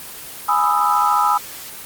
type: chord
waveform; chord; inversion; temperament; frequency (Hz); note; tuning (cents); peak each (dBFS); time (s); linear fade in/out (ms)
sine; E major seventh; first; equal; 830.6 / 987.8 / 1244.5 / 1318.5; G#5 / B5 / D#6 / E6; 0 / 0 / 0 / 0; -19; 0.48-1.38; 10
effects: white hiss -34 dBFS RMS until 1.85 s + Opus 24 kbps